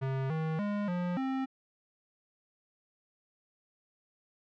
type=tone with pitch steps; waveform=square; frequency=133.5 / 158.7 / 205.5 / 177.4 / 264.9 Hz; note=C3 / D#3 / G#3 / F3 / C4; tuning=+35 / +35 / -18 / +27 / +22 cents; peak=-31 dBFS; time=0.01-1.46 s; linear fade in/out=20 ms; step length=290 ms; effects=low-pass 2000 Hz 12 dB/octave